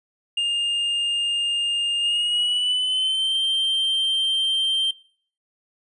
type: tone with pitch glide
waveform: triangle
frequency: 2818 to 3145 Hz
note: F7 to G7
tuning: +15 to +5 cents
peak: -18 dBFS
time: 0.37-4.91 s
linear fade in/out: 5 ms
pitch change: +190 cents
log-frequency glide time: 2-3.37 s
effects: noise-tail reverb RT60 0.5 s tail -18 dB re dry + resampled to 24000 Hz